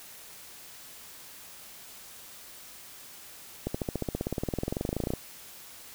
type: accelerating click train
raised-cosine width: 2 ms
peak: -16 dBFS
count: 30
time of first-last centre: 3.67-5.136 s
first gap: 75 ms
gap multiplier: 0.97
effects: white hiss -48 dBFS RMS until 5.94 s